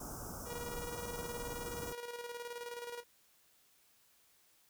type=band-stop noise; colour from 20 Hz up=pink; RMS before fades=-45 dBFS; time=0-1.93 s; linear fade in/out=5 ms; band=1500 to 5200 Hz; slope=96 dB/octave
type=tone with tremolo; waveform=sawtooth; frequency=478.7 Hz; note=A#4; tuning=46 cents sharp; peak=-37 dBFS; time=0.45-3.04 s; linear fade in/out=50 ms; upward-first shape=square; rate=19 Hz; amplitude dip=50%
effects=white hiss -69 dBFS RMS until 4.69 s